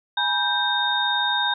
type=tone cluster; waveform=sine; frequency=833 / 970 / 1569 / 3692 Hz; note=G#5 / B5 / G6 / A#7; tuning=+5 / -31 / +1 / -17 cents; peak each=-27 / -27 / -25 / -23 dBFS; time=0.17-1.54 s; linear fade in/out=5 ms; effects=none